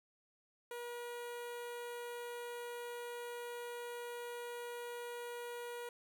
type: tone with notch filter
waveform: sawtooth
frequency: 479.9 Hz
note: B4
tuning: 50 cents flat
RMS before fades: -45 dBFS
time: 0.71-5.89 s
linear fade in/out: 2 ms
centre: 5200 Hz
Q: 1.7
effects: none